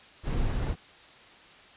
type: noise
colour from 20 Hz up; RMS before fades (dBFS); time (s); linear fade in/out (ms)
brown; -28; 0.23-0.76; 50
effects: white hiss -52 dBFS RMS until 1.76 s + resampled to 8000 Hz